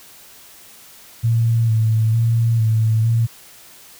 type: tone with vibrato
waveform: sine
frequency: 113 Hz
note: A2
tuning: 47 cents sharp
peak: -13 dBFS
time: 1.23-3.27 s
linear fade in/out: 20 ms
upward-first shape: square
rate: 1.1 Hz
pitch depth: 32 cents each way
effects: white hiss -44 dBFS RMS until 3.99 s